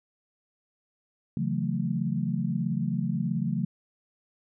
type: chord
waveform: sine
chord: F# minor seventh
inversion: second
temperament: just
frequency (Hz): 138.75 / 166.5 / 185 / 222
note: C#3 / E3 / F#3 / A3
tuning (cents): +2 / +18 / 0 / +16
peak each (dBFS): -31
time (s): 1.37-3.65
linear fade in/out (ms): 2
effects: none